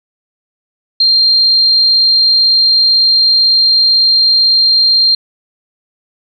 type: tone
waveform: sine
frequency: 4186 Hz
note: C8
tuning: in tune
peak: -6 dBFS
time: 1-5.15 s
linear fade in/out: 5 ms
effects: none